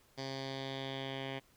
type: tone with low-pass filter sweep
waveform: 10% pulse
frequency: 134.6 Hz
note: C3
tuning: 49 cents sharp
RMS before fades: -41 dBFS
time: 0.17-1.4 s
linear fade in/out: 20 ms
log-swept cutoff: 4800 to 2800 Hz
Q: 3.8
effects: pink hiss -67 dBFS RMS until 1.56 s